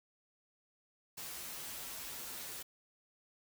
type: noise with comb filter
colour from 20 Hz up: white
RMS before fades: -45 dBFS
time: 1.17-2.63 s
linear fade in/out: 10 ms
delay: 10 ms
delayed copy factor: -0.9
effects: none